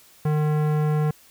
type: tone with tanh clipping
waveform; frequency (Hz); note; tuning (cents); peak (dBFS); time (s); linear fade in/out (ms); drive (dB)
sine; 151.8; D#3; -42; -21; 0.25-1.11; 5; 18
effects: white hiss -53 dBFS RMS until 1.3 s